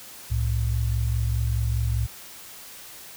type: tone pair together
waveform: sine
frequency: 65.9 / 110.83 Hz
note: C2 / A2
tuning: +13 / +13 cents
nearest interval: major sixth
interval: 900 cents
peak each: -24 dBFS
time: 0.3-2.07 s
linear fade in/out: 20 ms
effects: white hiss -43 dBFS RMS until 3.16 s